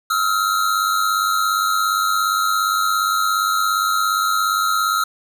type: tone pair together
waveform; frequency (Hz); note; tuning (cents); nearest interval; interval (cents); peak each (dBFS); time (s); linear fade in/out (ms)
square; 1279.7 / 1377; D#6 / F6; +48 / -25; minor second; 127; -20; 0.1-5.04; 5
effects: none